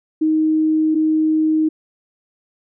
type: tone pair in turn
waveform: sine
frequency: 313.1 / 313.1 Hz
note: D#4 / D#4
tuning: +11 / +11 cents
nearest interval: unison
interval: 0 cents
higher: neither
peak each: -13 dBFS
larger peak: neither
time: 0.21-0.95 / 0.95-1.69 s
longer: neither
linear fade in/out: 10 ms
effects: none